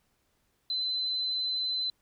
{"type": "tone", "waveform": "sine", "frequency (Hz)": 4044, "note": "B7", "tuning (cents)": 40, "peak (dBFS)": -28, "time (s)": [0.7, 1.9], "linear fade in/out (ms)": 2, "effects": ["pink hiss -73 dBFS RMS until 2.01 s"]}